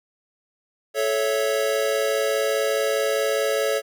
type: chord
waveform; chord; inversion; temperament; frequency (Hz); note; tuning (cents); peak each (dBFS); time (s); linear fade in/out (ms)
square; A major; none; equal with one note detuned; 434.7 / 554.4 / 659.3; A4 / C#5 / E5; -21 / 0 / 0; -25 / -24 / -29; 0.94-3.82; 50
effects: none